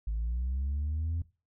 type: linear sweep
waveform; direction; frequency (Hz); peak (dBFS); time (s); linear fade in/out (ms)
sine; up; 51.91 to 85; -27; 0.07-1.22; 5
effects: noise-tail reverb RT60 0.3 s tail -20 dB re dry + tanh soft clip ceiling -27 dBFS